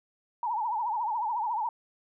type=tone with vibrato; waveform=sine; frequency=905 Hz; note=A5; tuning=48 cents sharp; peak=-27 dBFS; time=0.43-1.69 s; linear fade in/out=2 ms; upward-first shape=triangle; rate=14 Hz; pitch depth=170 cents each way; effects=none